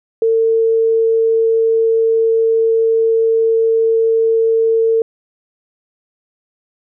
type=tone; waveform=sine; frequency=451.2 Hz; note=A4; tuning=44 cents sharp; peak=-10 dBFS; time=0.22-5.02 s; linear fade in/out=2 ms; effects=none